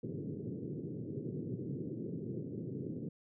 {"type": "band-pass noise", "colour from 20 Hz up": "pink", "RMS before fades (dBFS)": -41, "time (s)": [0.03, 3.09], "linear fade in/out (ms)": 5, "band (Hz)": [110, 440], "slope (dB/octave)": 48, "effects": []}